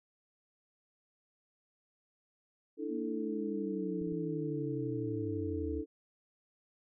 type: chord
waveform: sine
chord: D suspended second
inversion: none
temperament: equal with one note detuned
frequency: 293.7 / 325.7 / 440 Hz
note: D4 / E4 / A4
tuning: 0 / -21 / 0 cents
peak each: -39 dBFS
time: 2.77-5.86 s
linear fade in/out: 50 ms
type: linear sweep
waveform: sine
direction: down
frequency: 242.2 to 71.6 Hz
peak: -38 dBFS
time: 2.88-5.83 s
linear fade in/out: 50 ms
type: clicks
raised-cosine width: 5 ms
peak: -38 / -46 / -39 dBFS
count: 3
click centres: 4.016 / 4.072 / 4.124 s
effects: none